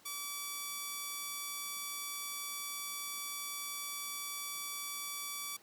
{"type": "tone", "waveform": "5% pulse", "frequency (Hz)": 1150, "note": "D6", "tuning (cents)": -37, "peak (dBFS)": -27, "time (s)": [0.05, 5.57], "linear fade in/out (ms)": 10, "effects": ["pink hiss -62 dBFS RMS until 5.62 s", "high-pass 200 Hz 12 dB/octave"]}